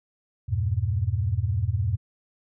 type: chord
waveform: sine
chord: E diminished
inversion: none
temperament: just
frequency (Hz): 82.41 / 98.89 / 118.67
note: E2 / G2 / Bb2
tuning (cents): 0 / +16 / +31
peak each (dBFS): -28 / -25 / -27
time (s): 0.48-1.97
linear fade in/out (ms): 20
effects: none